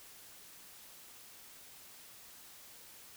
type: silence
effects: white hiss -55 dBFS RMS until 3.16 s